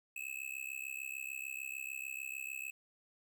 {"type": "tone with amplitude modulation", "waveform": "square", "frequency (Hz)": 2594, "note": "E7", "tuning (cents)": -28, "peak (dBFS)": -37, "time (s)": [0.16, 2.71], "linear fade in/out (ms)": 5, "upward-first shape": "sine", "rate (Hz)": 66.7, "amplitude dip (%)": 100, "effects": ["12-bit"]}